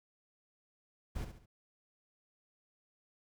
brown noise with echo, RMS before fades -38 dBFS, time 1.15-1.25 s, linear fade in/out 10 ms, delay 70 ms, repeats 3, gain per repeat -8 dB, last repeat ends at 1.46 s, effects none

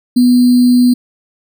sine tone with sample-and-hold, 246.9 Hz, B3, in tune, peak -5 dBFS, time 0.16-0.94 s, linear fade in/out 10 ms, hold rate 4410 Hz, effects none

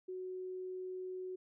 sine tone, 370 Hz, F#4, in tune, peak -40 dBFS, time 0.08-1.36 s, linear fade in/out 10 ms, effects none

